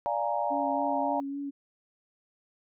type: chord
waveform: sine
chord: Bb dominant seventh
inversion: first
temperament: equal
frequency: 587.3 / 698.5 / 830.6 / 932.3 Hz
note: D5 / F5 / Ab5 / Bb5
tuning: 0 / 0 / 0 / 0 cents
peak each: -32 dBFS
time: 0.06-1.2 s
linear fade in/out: 0 ms
type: tone with vibrato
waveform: sine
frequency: 280 Hz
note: C#4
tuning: 18 cents sharp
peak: -32 dBFS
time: 0.5-1.51 s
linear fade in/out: 20 ms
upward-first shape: sine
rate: 3.6 Hz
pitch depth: 21 cents each way
effects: none